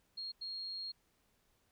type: tone bursts at uneven times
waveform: sine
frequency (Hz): 4261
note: C8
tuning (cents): +31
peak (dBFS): -40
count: 2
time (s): 0.17-0.32 / 0.41-0.92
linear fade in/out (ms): 10
effects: pink hiss -75 dBFS RMS until 1.71 s